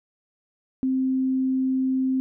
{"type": "tone", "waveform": "sine", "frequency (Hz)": 261.6, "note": "C4", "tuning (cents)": 0, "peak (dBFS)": -20, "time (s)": [0.83, 2.2], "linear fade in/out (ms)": 0, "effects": []}